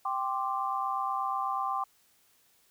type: chord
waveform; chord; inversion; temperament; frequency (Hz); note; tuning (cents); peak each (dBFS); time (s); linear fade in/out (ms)
sine; G suspended fourth; none; equal; 784 / 1046.5 / 1174.7; G5 / C6 / D6; 0 / 0 / 0; -33; 0.05-1.84; 5
effects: white hiss -66 dBFS RMS until 2.7 s